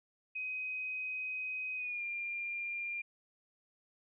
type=tone with pitch glide; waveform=sine; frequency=2517 to 2395 Hz; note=D#7 to D7; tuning=+19 to +33 cents; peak=-36 dBFS; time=0.35-3.02 s; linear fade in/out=10 ms; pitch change=-86 cents; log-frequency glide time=1.76-2.04 s; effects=none